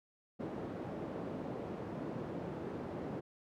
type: band-pass noise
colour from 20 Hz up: white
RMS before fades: -42 dBFS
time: 0.39-3.21 s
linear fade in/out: 20 ms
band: 130 to 420 Hz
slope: 12 dB/octave
effects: none